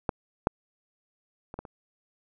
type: clicks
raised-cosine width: 1 ms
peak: -11 / -7 / -25 / -21 / -29 dBFS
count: 5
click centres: 0.092 / 0.471 / 1.541 / 1.59 / 1.652 s
effects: none